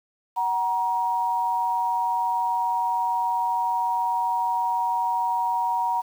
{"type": "tone pair together", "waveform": "sine", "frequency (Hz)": [748, 946.6], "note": ["F#5", "A#5"], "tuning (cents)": [19, 26], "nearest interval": "major third", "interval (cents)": 407, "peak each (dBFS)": [-28, -22], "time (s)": [0.36, 6.02], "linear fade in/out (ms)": 20, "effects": ["8-bit"]}